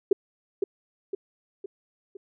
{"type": "tone with echo", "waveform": "sine", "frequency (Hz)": 392, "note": "G4", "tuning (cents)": 0, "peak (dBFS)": -14, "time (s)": [0.11, 0.13], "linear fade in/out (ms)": 5, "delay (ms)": 510, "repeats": 4, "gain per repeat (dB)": -6, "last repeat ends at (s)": 2.17, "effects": []}